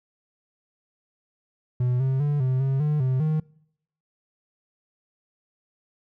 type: tone with pitch steps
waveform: triangle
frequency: 124.3 / 132.6 / 145.9 / 129.5 / 134.7 / 150.3 / 129.8 / 155.5 Hz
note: B2 / C3 / D3 / C3 / C#3 / D3 / C3 / D#3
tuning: +12 / +23 / -11 / -17 / -49 / +40 / -13 / -1 cents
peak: -18 dBFS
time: 1.8-3.4 s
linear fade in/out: 5 ms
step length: 200 ms
effects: noise-tail reverb RT60 0.7 s tail -24 dB re dry